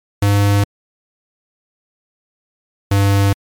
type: tone pair in turn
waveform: square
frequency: 101.1 / 99.48 Hz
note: G#2 / G2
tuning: -46 / +26 cents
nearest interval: unison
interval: 28 cents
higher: first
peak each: -11 dBFS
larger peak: neither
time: 0.22-0.64 / 2.91-3.33 s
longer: neither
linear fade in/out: 5 ms
effects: MP3 96 kbps